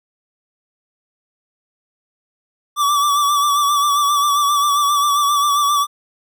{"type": "tone with vibrato", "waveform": "square", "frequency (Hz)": 1157, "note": "D6", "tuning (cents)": -26, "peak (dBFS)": -14, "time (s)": [2.76, 5.87], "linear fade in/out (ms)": 50, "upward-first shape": "sine", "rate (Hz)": 7.5, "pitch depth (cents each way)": 44, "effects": []}